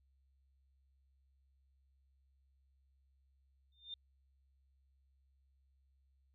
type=tone with exponential growth; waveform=sine; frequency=3612 Hz; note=A7; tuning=45 cents sharp; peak=-40 dBFS; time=3.72-3.94 s; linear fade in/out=2 ms; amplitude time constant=47 ms; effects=added 67 Hz sine -70 dBFS peak until 6.34 s